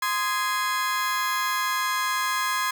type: chord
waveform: 35% pulse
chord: Ab major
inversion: first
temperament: just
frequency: 1038.3 / 1245.9 / 1661.2 Hz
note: C6 / Eb6 / Ab6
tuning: -14 / +2 / 0 cents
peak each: -24 / -30 / -27 dBFS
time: 0.02-2.71 s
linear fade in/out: 5 ms
effects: none